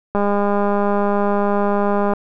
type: click train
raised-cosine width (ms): 1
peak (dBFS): -6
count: 404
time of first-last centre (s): 0.15-2.135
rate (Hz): 203
effects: none